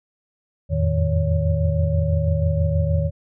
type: tone cluster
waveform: sine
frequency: 83.1 / 89.3 / 110.1 / 154.6 / 561 Hz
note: E2 / F2 / A2 / D#3 / C#5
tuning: +15 / +39 / +2 / -11 / +21 cents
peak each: -20 / -27 / -26 / -22 / -27 dBFS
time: 0.69-3.11 s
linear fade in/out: 50 ms
effects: none